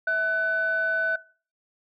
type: tone pair together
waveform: sine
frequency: 651.8 / 1500 Hz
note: E5 / F#6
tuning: -20 / +23 cents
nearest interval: octave + major second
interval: 1443 cents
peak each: -29 / -21 dBFS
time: 0.07-1.16 s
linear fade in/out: 5 ms
effects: noise-tail reverb RT60 0.4 s tail -21 dB re dry + tanh soft clip ceiling -16 dBFS